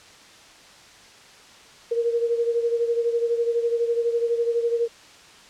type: beating tone pair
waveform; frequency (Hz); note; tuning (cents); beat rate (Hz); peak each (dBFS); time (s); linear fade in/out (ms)
sine; 466.2 / 478.2; A#4 / A#4; 0 / +44; 12; -21 / -27; 1.91-4.88; 10
effects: white hiss -48 dBFS RMS until 5.49 s + low-pass 6000 Hz 12 dB/octave